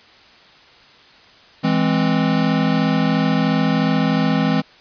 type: chord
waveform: square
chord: E augmented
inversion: none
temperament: equal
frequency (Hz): 164.81 / 207.7 / 261.6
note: E3 / G#3 / B#3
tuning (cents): 0 / 0 / 0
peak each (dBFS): -20 / -21 / -20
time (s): 1.63-4.62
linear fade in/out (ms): 20
effects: white hiss -47 dBFS RMS until 4.8 s + resampled to 11025 Hz